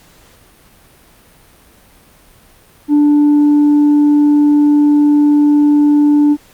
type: tone with tanh clipping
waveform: sine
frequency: 293.7 Hz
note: D4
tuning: in tune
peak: -7 dBFS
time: 2.88-6.37 s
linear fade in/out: 50 ms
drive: 1 dB
effects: pink hiss -46 dBFS RMS until 6.53 s + Opus 48 kbps